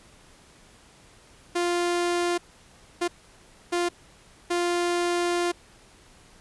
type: tone bursts at uneven times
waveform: sawtooth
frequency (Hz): 349.2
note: F4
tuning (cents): 0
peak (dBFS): -19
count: 4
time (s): 1.55-2.38 / 3.01-3.08 / 3.72-3.89 / 4.5-5.52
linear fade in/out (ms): 10
effects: pink hiss -54 dBFS RMS until 6.4 s + resampled to 24000 Hz